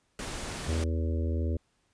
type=noise; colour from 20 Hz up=pink; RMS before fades=-37 dBFS; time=0.19-0.84 s; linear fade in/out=2 ms
type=harmonic tone; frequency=81.2 Hz; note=E2; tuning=26 cents flat; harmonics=1 / 3 / 4 / 5 / 6 / 7; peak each=-27 / -37 / -39 / -41 / -43 / -44 dBFS; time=0.68-1.57 s; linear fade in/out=5 ms
effects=pink hiss -72 dBFS RMS until 1.93 s + resampled to 22050 Hz